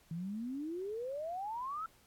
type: exponential sweep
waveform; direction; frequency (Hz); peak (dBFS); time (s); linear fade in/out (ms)
sine; up; 158.9 to 1348; -37; 0.11-1.86; 2
effects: pink hiss -66 dBFS RMS until 2.06 s + AAC 64 kbps